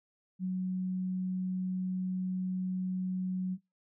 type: tone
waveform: sine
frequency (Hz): 185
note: F#3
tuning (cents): 0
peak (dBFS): -30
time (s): 0.39-3.58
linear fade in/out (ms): 50
effects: noise-tail reverb RT60 0.2 s tail -22 dB re dry